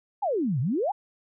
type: exponential two-way sweep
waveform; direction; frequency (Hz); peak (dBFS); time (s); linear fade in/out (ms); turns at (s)
sine; down then up; 883 to 115.5 to 883; -23; 0.22-0.92; 10; 0.6
effects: none